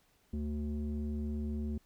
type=tone with low-pass filter; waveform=square; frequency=74.1 Hz; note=D2; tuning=16 cents sharp; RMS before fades=-36 dBFS; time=0.33-1.78 s; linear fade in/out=5 ms; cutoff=280 Hz; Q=10; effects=pink hiss -70 dBFS RMS until 1.85 s